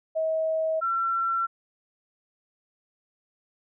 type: tone pair in turn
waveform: sine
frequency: 639 / 1354 Hz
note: D#5 / E6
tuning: +46 / +46 cents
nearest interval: octave + minor second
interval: 1300 cents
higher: second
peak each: -23 dBFS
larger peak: neither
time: 0.15-0.81 / 0.81-1.47 s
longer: neither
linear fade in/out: 20 ms
effects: none